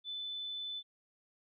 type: tone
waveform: sine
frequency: 3508 Hz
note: A7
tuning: 6 cents flat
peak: -38 dBFS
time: 0.04-0.83 s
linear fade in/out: 50 ms
effects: none